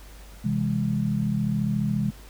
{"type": "chord", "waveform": "sine", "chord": "C augmented", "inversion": "none", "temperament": "equal with one note detuned", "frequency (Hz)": [130.81, 164.81, 205.5], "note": ["C3", "E3", "G#3"], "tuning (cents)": [0, 0, -18], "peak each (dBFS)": [-27, -28, -25], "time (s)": [0.44, 2.11], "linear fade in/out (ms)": 10, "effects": ["added 50 Hz sine -43 dBFS peak until 2.29 s", "pink hiss -50 dBFS RMS until 2.29 s"]}